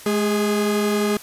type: tone pair together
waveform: 45% pulse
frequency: 211 / 410.5 Hz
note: G#3 / G#4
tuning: +28 / -20 cents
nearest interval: octave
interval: 1152 cents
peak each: -21 dBFS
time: 0.06-1.17 s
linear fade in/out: 2 ms
effects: white hiss -41 dBFS RMS until 1.22 s + resampled to 32000 Hz